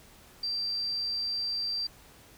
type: tone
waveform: sine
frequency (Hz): 4699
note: D8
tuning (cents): 0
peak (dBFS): -29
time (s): 0.43-1.87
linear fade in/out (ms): 5
effects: pink hiss -55 dBFS RMS until 2.37 s